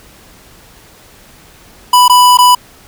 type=tone with dropouts; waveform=square; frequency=990 Hz; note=B5; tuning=4 cents sharp; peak=-4 dBFS; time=1.93-2.55 s; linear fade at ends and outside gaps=5 ms; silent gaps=2.081-2.096 / 2.373-2.386 s; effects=pink hiss -41 dBFS RMS until 2.87 s